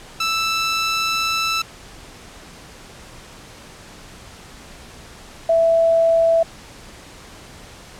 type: tone pair in turn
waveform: 15% pulse / sine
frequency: 1322 / 661 Hz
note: E6 / E5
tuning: +5 / +5 cents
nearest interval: octave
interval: 1200 cents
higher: first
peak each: -12 dBFS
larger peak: neither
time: 0.2-1.62 / 5.49-6.43 s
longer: first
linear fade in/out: 5 ms
effects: pink hiss -41 dBFS RMS until 7.99 s + low-pass 9000 Hz 12 dB/octave